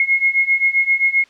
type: beating tone pair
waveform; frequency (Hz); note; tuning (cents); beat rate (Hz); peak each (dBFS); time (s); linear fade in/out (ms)
sine; 2157 / 2164.6; C#7 / C#7; -48 / -42; 7.6; -17 / -15; 0-1.24; 2
effects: white hiss -51 dBFS RMS until 1.29 s + low-pass 4000 Hz 12 dB/octave